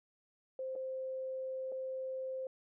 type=tone with dropouts; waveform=sine; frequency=523 Hz; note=C5; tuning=1 cent flat; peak=-37 dBFS; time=0.59-2.47 s; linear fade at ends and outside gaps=2 ms; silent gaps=0.754-0.76 / 1.719-1.722 s; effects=none